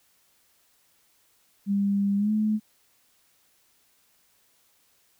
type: tone with pitch glide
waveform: sine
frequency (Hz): 200 to 214.4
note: G3 to A3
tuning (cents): +35 to -45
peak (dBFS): -21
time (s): 1.66-2.6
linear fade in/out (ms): 50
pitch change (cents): +120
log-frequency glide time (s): 2.17-2.31
effects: white hiss -65 dBFS RMS until 5.19 s